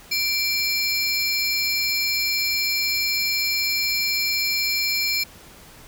square tone cluster, 2356 / 4232 / 5220 Hz, D7 / C8 / E8, +5 / +19 / -18 cents, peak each -24 / -26 / -28 dBFS, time 0.11-5.24 s, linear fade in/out 10 ms, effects pink hiss -46 dBFS RMS until 5.87 s

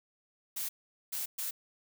blue noise bursts at uneven times, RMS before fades -36 dBFS, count 3, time 0.56-0.69 / 1.12-1.26 / 1.38-1.51 s, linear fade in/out 10 ms, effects none

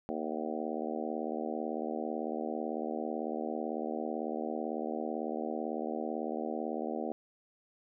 harmonic tone with a mistuned harmonic, 78 Hz, D#2, 5 cents sharp, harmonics 3 / 4 / 5 / 6 / 7 / 8 / 9 / 10, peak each -39 / -40 / -41 / -42 / -42 / -43 / -44 / -44 dBFS, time 0.09-7.12 s, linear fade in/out 0 ms, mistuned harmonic 10, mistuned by -31 cents, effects none

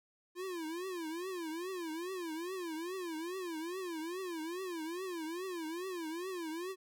square tone with vibrato, 345.1 Hz, F4, 21 cents flat, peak -39 dBFS, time 0.35-6.76 s, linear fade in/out 50 ms, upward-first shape triangle, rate 2.4 Hz, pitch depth 200 cents each way, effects none

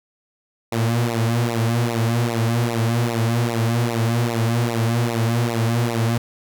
sawtooth tone with flanger, 116.54 Hz, A#2, in tune, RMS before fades -20 dBFS, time 0.72-6.18 s, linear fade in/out 5 ms, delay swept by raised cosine 0.61 to 6.51 ms, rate 2.5 Hz, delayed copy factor -1, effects none

